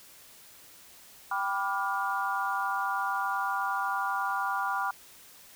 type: chord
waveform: sine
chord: G dominant seventh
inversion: none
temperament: equal with one note detuned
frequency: 784 / 987.8 / 1174.7 / 1418.1 Hz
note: G5 / B5 / D6 / F6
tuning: 0 / 0 / 0 / +26 cents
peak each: -33 dBFS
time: 1.31-4.91 s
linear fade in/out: 5 ms
effects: white hiss -53 dBFS RMS until 5.55 s